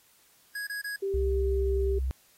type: tone bursts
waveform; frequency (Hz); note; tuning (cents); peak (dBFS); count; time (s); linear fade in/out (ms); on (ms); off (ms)
square; 1661.2; G#6; 0; -33; 3; 0.55-0.962; 5; 120; 26
type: tone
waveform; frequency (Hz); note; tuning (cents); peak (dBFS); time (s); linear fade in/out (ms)
sine; 392; G4; 0; -27; 1.02-1.99; 10
type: tone with pitch glide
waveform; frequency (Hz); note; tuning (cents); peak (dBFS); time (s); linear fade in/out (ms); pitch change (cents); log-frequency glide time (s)
sine; 65.6 to 64.92; C2 to C2; +5 to -13; -26; 1.14-2.11; 0; -18; 1.47-1.59
effects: white hiss -62 dBFS RMS until 2.37 s + AAC 48 kbps